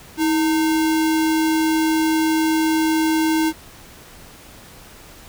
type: tone with sample-and-hold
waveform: sine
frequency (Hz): 319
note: D#4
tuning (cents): +43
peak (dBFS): -15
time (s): 0.17-3.53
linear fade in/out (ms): 50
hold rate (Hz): 1225
effects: pink hiss -43 dBFS RMS until 5.28 s